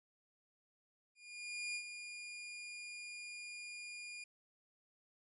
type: tone with ADSR envelope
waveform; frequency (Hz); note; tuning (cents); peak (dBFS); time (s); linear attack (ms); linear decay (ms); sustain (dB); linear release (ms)
sawtooth; 2425; D#7; -45; -35; 1.15-4.24; 600; 75; -8; 4
effects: resampled to 24000 Hz